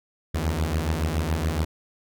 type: beating tone pair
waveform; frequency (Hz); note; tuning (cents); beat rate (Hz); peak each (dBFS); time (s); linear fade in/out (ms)
sawtooth; 75.5 / 82.6; D2 / E2; +48 / +4; 7.1; -22; 0.34-1.65; 10
effects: none